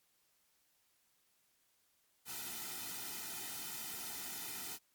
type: noise with comb filter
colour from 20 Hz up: white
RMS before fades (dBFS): -44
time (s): 2.25-4.79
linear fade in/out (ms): 50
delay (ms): 1.8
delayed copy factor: -1
effects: white hiss -75 dBFS RMS until 4.94 s + MP3 96 kbps